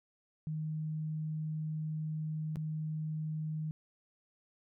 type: tone with dropouts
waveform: sine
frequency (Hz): 155.56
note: D#3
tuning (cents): 0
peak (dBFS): -34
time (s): 0.47-3.71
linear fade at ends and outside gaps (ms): 0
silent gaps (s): 2.558-2.569
effects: none